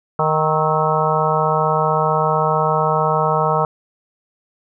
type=harmonic tone with a mistuned harmonic; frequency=155.56 Hz; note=D#3; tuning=in tune; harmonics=1 / 3 / 4 / 5 / 6 / 7 / 8; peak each=-22 / -22 / -22 / -22 / -22 / -22 / -22 dBFS; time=0.19-3.65 s; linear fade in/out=2 ms; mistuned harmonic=8; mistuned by=+76 cents; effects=none